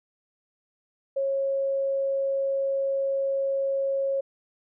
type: tone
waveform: sine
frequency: 546 Hz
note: C#5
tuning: 26 cents flat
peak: -23 dBFS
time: 1.16-4.21 s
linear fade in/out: 10 ms
effects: none